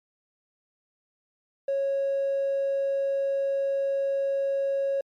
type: tone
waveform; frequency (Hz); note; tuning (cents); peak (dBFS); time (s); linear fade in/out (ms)
triangle; 550; C#5; -14; -20; 1.68-5.01; 5
effects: tanh soft clip ceiling -20 dBFS + MP3 96 kbps